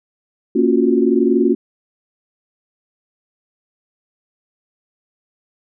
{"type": "chord", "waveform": "sine", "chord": "Gb major seventh", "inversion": "first", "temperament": "equal", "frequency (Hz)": [233.1, 277.2, 349.2, 370], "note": ["Bb3", "Db4", "F4", "Gb4"], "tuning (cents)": [0, 0, 0, 0], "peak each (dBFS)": -17, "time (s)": [0.55, 1.55], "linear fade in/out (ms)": 10, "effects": []}